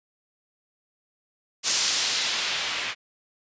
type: noise with low-pass filter sweep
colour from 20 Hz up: blue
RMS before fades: -26 dBFS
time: 1.63-2.95 s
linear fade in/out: 50 ms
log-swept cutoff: 6500 to 2500 Hz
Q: 1.2
effects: resampled to 16000 Hz